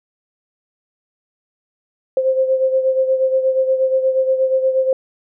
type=beating tone pair; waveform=sine; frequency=523.3 / 531.7 Hz; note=C5 / C5; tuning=0 / +28 cents; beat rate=8.4 Hz; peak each=-14 / -21 dBFS; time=2.17-4.93 s; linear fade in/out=2 ms; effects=none